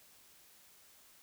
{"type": "silence", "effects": ["white hiss -62 dBFS RMS until 1.22 s"]}